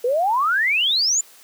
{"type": "exponential sweep", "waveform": "sine", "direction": "up", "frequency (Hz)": [464.9, 7300], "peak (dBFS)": -16, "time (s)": [0.04, 1.21], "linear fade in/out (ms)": 5, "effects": ["white hiss -48 dBFS RMS until 1.43 s", "high-pass 300 Hz 12 dB/octave"]}